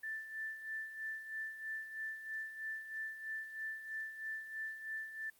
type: tone with tremolo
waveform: sine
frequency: 1766 Hz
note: A6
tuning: 6 cents sharp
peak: -38 dBFS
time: 0.03-5.3 s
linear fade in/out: 5 ms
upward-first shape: sine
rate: 3.1 Hz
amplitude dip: 65%
effects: white hiss -68 dBFS RMS until 5.39 s + Opus 32 kbps